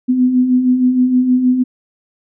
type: beating tone pair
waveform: sine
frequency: 246.9 / 253.3 Hz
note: B3 / B3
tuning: 0 / +44 cents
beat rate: 6.4 Hz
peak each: -19 / -10 dBFS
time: 0.08-1.64 s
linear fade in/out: 20 ms
effects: none